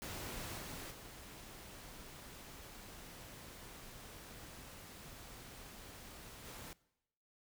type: noise with level steps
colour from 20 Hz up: pink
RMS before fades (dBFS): -45 / -47 / -53 / -50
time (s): 0.02-6.73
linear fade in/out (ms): 0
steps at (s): 0.58 / 0.9 / 6.44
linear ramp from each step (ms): 20
effects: noise-tail reverb RT60 0.9 s tail -22 dB re dry